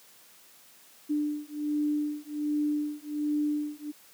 sine beating tone pair, 296.6 / 297.9 Hz, D4 / D4, +17 / +25 cents, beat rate 1.3 Hz, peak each -30 dBFS, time 1.09-3.92 s, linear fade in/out 20 ms, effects white hiss -56 dBFS RMS until 4.13 s + high-pass 150 Hz 12 dB/octave

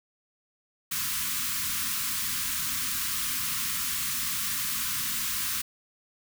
white band-stop noise, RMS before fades -30 dBFS, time 0.91-5.62 s, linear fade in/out 10 ms, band 280 to 1000 Hz, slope 96 dB/octave, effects none

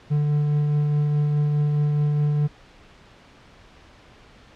triangle tone with tremolo, 147.8 Hz, D3, 11 cents sharp, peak -15 dBFS, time 0.1-2.48 s, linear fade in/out 20 ms, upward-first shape triangle, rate 4.8 Hz, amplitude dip 25%, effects pink hiss -50 dBFS RMS until 4.55 s + low-pass 4000 Hz 12 dB/octave

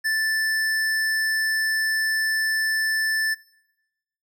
sine tone with tanh clipping, 1760 Hz, A6, in tune, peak -22 dBFS, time 0.04-3.35 s, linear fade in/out 20 ms, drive 18 dB, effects noise-tail reverb RT60 1.0 s tail -24 dB re dry

